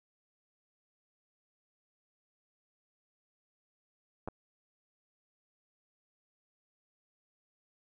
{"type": "clicks", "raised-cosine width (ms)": 1, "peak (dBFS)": -25, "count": 2, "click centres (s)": [4.276, 4.285], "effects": []}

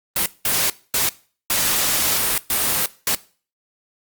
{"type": "noise bursts at uneven times", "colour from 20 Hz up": "white", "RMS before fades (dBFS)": -19, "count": 6, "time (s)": [[0.16, 0.26], [0.45, 0.7], [0.94, 1.09], [1.5, 2.38], [2.5, 2.86], [3.07, 3.15]], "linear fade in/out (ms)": 2, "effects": ["noise-tail reverb RT60 0.4 s tail -20 dB re dry", "Opus 32 kbps"]}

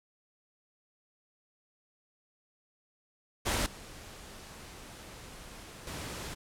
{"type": "noise with level steps", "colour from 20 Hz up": "pink", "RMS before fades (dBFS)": [-30, -48, -40], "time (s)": [3.45, 6.35], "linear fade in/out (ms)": 20, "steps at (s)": [3.66, 5.87], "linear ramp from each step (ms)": 2, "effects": ["low-pass 11000 Hz 12 dB/octave"]}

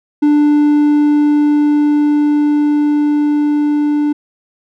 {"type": "tone with level ramp", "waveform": "triangle", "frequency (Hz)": 295.3, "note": "D4", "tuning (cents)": 10, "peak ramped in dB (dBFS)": [-5, -9], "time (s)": [0.22, 4.13], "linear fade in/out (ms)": 10, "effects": []}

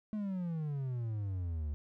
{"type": "exponential sweep", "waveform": "triangle", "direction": "down", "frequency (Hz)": [217.1, 71.5], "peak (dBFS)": -32, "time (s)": [0.13, 1.74], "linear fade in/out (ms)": 0, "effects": []}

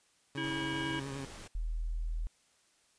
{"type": "tone with vibrato", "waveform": "20% pulse", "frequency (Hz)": 137.3, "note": "C#3", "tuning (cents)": -16, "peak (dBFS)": -34, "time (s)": [0.35, 1.25], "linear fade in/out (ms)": 2, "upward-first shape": "triangle", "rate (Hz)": 10, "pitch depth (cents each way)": 38}
{"type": "harmonic tone", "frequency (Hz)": 324, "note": "E4", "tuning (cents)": -30, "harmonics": [1, 3, 5, 7, 9, 10], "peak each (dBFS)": [-37, -43, -40, -45, -43, -48], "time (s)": [0.37, 1], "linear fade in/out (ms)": 10}
{"type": "noise", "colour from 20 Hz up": "pink", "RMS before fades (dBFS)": -48, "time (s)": [0.43, 1.48], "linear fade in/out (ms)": 10}
{"type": "tone", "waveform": "sine", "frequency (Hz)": 40.34, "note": "E1", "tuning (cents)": -37, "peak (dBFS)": -32, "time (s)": [1.55, 2.27], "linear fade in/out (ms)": 0}
{"effects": ["white hiss -69 dBFS RMS until 2.98 s", "resampled to 22050 Hz"]}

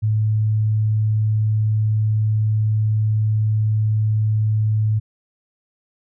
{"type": "tone", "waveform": "sine", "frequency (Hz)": 108, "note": "A2", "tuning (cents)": -32, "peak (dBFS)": -15, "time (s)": [0.02, 5], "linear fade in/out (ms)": 20, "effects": []}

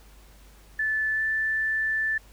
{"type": "tone with pitch glide", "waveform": "sine", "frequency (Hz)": [1746, 1760.2], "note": ["A6", "A6"], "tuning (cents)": [-14, 0], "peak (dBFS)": -23, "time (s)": [0.79, 2.18], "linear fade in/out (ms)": 5, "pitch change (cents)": 14, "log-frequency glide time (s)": [1.14, 1.21], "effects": ["added 50 Hz sine -50 dBFS peak until 2.32 s", "pink hiss -56 dBFS RMS until 2.32 s"]}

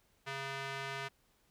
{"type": "tone with band-pass filter", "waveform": "square", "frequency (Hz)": 136.8, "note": "C#3", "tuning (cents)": -23, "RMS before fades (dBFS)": -41, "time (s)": [0.26, 1.09], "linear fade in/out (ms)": 20, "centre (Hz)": 2000, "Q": 0.91, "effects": ["pink hiss -72 dBFS RMS until 1.5 s"]}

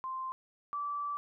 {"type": "tone pair in turn", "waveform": "sine", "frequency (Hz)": [1045, 1159.9], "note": ["C6", "D6"], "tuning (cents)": [-2, -22], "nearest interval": "major second", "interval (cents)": 180, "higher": "second", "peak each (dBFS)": [-35, -33], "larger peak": "second", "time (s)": [[0.04, 0.32], [0.73, 1.17]], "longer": "second", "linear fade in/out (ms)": 0, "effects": []}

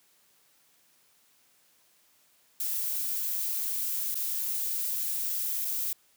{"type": "noise with dropouts", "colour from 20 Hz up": "violet", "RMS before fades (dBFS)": -31, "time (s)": [2.6, 5.93], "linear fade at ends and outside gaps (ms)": 2, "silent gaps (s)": [[4.144, 4.154], [5.648, 5.651]], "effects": ["white hiss -65 dBFS RMS until 6.16 s", "high-pass 100 Hz 12 dB/octave"]}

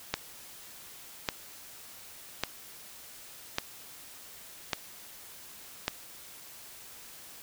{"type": "click train", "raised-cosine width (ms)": 0.2, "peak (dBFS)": -10, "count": 6, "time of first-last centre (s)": [0.14, 5.881], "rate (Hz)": 0.871, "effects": ["white hiss -49 dBFS RMS until 7.42 s"]}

